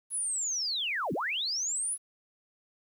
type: linear two-way sweep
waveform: sine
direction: down then up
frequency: 10548 to 130.81 to 10548 Hz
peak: -29 dBFS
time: 0.1-1.98 s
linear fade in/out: 50 ms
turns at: 1.13 s
effects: 10-bit